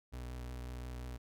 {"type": "tone with vibrato", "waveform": "35% pulse", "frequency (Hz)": 61.74, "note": "B1", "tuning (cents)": 0, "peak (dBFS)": -40, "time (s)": [0.12, 1.18], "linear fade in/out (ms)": 20, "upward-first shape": "triangle", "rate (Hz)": 5.6, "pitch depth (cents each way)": 22, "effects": []}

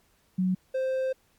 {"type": "tone pair in turn", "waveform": ["sine", "triangle"], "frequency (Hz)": [185, 523.3], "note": ["F#3", "C5"], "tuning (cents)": [0, 0], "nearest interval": "octave + tritone", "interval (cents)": 1800, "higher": "second", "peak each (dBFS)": [-22, -23], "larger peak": "first", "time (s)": [[0.38, 0.55], [0.74, 1.13]], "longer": "second", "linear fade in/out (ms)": 10, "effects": ["pink hiss -66 dBFS RMS until 1.38 s", "MP3 96 kbps"]}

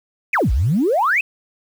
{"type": "exponential two-way sweep", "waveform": "sine", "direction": "down then up", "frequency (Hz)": [2699, 51.91, 2699], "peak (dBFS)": -13, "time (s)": [0.33, 1.21], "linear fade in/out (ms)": 5, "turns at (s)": 0.52, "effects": ["tanh soft clip ceiling -9 dBFS", "7-bit"]}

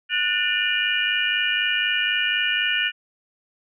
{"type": "tone cluster", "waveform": "sine", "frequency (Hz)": [1469, 1789, 2412, 2824, 2928], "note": ["F#6", "A6", "D7", "F7", "F#7"], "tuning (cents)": [-13, 28, 46, 19, -19], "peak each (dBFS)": -26, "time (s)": [0.09, 2.92], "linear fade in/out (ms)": 50, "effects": []}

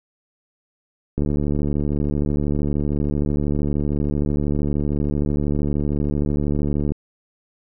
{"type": "click train", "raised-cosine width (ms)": 3, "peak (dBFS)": -10, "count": 420, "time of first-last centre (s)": [1.18, 6.92], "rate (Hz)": 73, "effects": []}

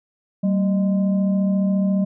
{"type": "tone with frequency modulation", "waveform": "sine", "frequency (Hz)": 192.8, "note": "G3", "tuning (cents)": -28, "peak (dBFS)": -16, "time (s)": [0.43, 2.05], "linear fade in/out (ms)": 10, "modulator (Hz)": 420, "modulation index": 0.44, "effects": []}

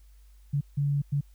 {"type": "tone bursts at uneven times", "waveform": "sine", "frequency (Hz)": 142.7, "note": "D3", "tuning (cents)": -49, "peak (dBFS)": -23, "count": 3, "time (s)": [[0.53, 0.61], [0.77, 1.02], [1.12, 1.21]], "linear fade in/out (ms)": 10, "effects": ["added 50 Hz sine -51 dBFS peak until 1.34 s", "white hiss -68 dBFS RMS until 1.34 s"]}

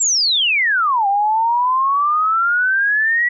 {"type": "exponential two-way sweep", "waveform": "sine", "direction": "down then up", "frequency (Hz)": [7690, 784, 1954], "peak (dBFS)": -13, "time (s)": [0, 3.29], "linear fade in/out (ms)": 10, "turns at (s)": 1.07, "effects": []}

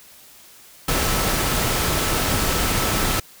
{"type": "tone in noise", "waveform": "sine", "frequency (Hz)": 1311, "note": "E6", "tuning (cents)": -10, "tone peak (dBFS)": -32, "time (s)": [0.88, 3.2], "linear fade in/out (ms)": 5, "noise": "pink", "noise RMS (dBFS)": -21, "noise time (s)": [0.88, 3.2], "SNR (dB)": -14, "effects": ["white hiss -47 dBFS RMS until 3.4 s"]}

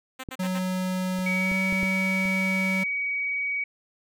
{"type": "tone bursts", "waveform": "5% pulse", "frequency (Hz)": 260.7, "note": "C4", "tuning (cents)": -6, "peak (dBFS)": -23, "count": 4, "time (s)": [0.19, 0.592], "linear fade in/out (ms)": 10, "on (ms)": 48, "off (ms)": 70}
{"type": "clicks", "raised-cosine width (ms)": 3, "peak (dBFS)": [-22, -30, -23, -22, -20, -30], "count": 6, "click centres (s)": [0.288, 1.189, 1.516, 1.726, 1.831, 2.255]}
{"type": "tone with pitch glide", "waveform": "square", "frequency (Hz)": [185, 189.87], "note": ["F#3", "F#3"], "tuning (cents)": [0, 45], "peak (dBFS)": -26, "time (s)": [0.39, 2.84], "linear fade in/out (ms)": 10, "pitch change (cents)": 45, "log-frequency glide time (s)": [1.31, 1.56]}
{"type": "tone", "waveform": "sine", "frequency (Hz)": 2261, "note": "C#7", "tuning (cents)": 34, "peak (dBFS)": -25, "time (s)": [1.26, 3.64], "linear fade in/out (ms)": 5}
{"effects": []}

